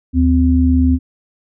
sine tone pair together, 76.5 / 257.3 Hz, D#2 / C4, -29 / -29 cents, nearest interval octave + major sixth, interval 2100 cents, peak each -12 dBFS, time 0.13-0.99 s, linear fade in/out 50 ms, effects none

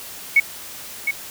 sine tone with echo, 2215 Hz, C#7, 2 cents flat, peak -9 dBFS, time 0.36-0.4 s, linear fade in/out 5 ms, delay 710 ms, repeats 1, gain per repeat -8 dB, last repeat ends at 1.11 s, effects white hiss -36 dBFS RMS until 1.3 s

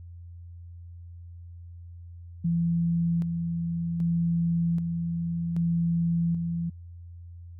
sine tone with tremolo, 168.7 Hz, E3, 40 cents sharp, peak -22 dBFS, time 2.44-6.7 s, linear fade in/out 10 ms, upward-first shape square, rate 0.64 Hz, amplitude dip 40%, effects added 86 Hz sine -41 dBFS peak until 7.59 s

